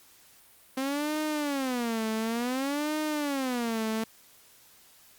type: tone with vibrato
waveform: sawtooth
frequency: 260 Hz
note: C4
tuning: 11 cents flat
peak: -24 dBFS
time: 0.77-4.04 s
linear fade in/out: 5 ms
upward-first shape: sine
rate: 0.56 Hz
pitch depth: 290 cents each way
effects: white hiss -57 dBFS RMS until 5.18 s + Opus 48 kbps